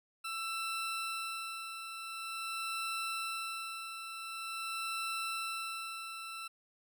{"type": "tone with tremolo", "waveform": "20% pulse", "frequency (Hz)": 1334, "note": "E6", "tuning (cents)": 20, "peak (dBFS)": -30, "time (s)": [0.24, 6.48], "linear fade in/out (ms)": 10, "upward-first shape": "sine", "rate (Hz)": 0.46, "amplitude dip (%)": 55, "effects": []}